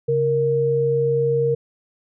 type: tone pair together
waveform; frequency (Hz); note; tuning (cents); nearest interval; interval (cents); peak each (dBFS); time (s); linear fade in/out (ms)
sine; 137.96 / 466.2; C#3 / A#4; -8 / 0; octave + major sixth; 2108; -23 / -17; 0.08-1.55; 10
effects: none